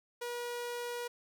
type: tone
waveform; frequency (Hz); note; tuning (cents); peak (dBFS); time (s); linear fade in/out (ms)
sawtooth; 481.4; B4; -44; -33; 0.21-1.08; 10
effects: none